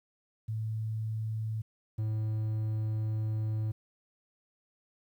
sine / triangle tone pair in turn, 110 / 108.8 Hz, A2 / A2, 0 / -19 cents, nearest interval unison, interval 19 cents, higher first, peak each -31 / -27 dBFS, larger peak second, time 0.48-1.62 / 1.98-3.72 s, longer second, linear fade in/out 10 ms, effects 11-bit

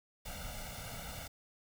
pink noise with comb filter, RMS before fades -44 dBFS, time 0.25-1.28 s, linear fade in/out 10 ms, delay 1.4 ms, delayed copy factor +1, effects none

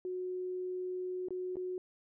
sine tone with dropouts, 366.1 Hz, F#4, 18 cents flat, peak -35 dBFS, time 0.05-1.78 s, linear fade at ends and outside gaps 1 ms, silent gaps 1.285-1.306 / 1.557-1.568 s, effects none

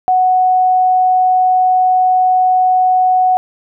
sine tone, 740 Hz, F#5, in tune, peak -8 dBFS, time 0.08-3.37 s, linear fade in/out 0 ms, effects none

